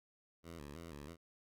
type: tone with vibrato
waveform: 10% pulse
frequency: 77.78 Hz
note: D#2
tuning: in tune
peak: -40 dBFS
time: 0.43-1.17 s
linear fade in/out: 50 ms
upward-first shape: square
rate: 3.1 Hz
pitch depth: 130 cents each way
effects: none